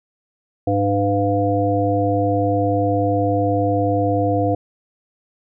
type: harmonic tone with a mistuned harmonic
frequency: 100 Hz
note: G2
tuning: 35 cents sharp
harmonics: 1 / 3 / 5 / 7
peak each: -21 / -21 / -21 / -21 dBFS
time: 0.67-4.55 s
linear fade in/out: 5 ms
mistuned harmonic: 1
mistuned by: +59 cents
effects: none